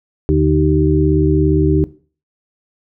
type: harmonic tone with a mistuned harmonic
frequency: 77.3 Hz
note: D#2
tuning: 11 cents flat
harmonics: 1 / 2 / 4 / 5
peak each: -16 / -16 / -16 / -16 dBFS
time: 0.29-1.84 s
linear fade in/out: 0 ms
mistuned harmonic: 2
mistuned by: -57 cents
effects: noise-tail reverb RT60 0.4 s tail -18 dB re dry